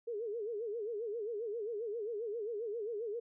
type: tone with vibrato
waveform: sine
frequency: 440 Hz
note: A4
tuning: in tune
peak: -36 dBFS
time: 0.07-3.2 s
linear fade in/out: 10 ms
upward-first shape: sine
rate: 7.5 Hz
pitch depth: 150 cents each way
effects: none